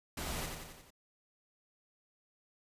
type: noise with echo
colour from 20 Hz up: pink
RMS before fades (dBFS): -40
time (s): 0.17-0.46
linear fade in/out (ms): 5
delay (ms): 89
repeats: 5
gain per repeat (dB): -4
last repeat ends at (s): 0.905
effects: resampled to 32000 Hz